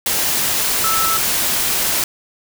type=tone in noise; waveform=sine; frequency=1316 Hz; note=E6; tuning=3 cents flat; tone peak=-18 dBFS; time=0.84-1.17 s; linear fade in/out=2 ms; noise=white; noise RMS=-18 dBFS; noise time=0.06-2.04 s; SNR=-3 dB; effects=none